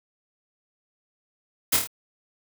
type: noise with echo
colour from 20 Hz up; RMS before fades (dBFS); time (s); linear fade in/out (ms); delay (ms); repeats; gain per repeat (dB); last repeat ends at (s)
white; -20; 1.72-1.77; 10; 26; 4; -4; 1.874
effects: none